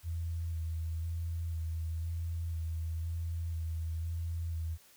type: tone with vibrato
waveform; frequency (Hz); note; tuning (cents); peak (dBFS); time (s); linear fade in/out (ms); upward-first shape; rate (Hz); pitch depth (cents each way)
sine; 82.41; E2; 0; -33; 0.03-4.78; 50; square; 1; 23
effects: white hiss -61 dBFS RMS until 4.96 s